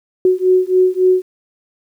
sine beating tone pair, 367.7 / 371.3 Hz, F#4 / F#4, -11 / +6 cents, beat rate 3.6 Hz, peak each -13 dBFS, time 0.25-1.22 s, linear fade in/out 2 ms, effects 8-bit

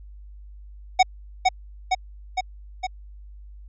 square tone with echo, 746 Hz, F#5, 14 cents sharp, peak -12 dBFS, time 0.99-1.03 s, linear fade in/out 10 ms, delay 460 ms, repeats 4, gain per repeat -3 dB, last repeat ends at 2.87 s, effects added 50 Hz sine -40 dBFS peak until 3.68 s + resampled to 16000 Hz

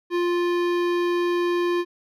sine tone with hard clipping, 349.8 Hz, F4, 3 cents sharp, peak -22 dBFS, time 0.1-1.85 s, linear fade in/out 50 ms, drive 17 dB, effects none

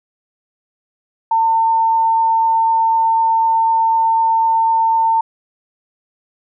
sine tone, 902 Hz, A5, 43 cents sharp, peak -11 dBFS, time 1.31-5.21 s, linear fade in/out 5 ms, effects none

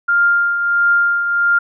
sine tone with tremolo, 1400 Hz, F6, 4 cents sharp, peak -9 dBFS, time 0.08-1.59 s, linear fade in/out 10 ms, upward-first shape triangle, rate 1.5 Hz, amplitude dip 55%, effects none

